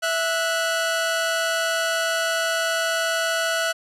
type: tone pair together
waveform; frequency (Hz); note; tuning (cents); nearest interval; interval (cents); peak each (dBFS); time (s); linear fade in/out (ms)
sawtooth; 659.3 / 1473.3; E5 / F#6; 0 / -8; octave + major second; 1392; -20; 0.02-3.73; 20
effects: low-pass 11000 Hz 12 dB/octave